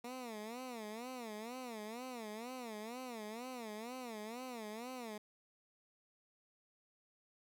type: tone with vibrato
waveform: 15% pulse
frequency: 233.1 Hz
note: A#3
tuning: in tune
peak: -38 dBFS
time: 0.04-5.18 s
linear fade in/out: 5 ms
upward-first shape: sine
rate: 2.1 Hz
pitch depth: 180 cents each way
effects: none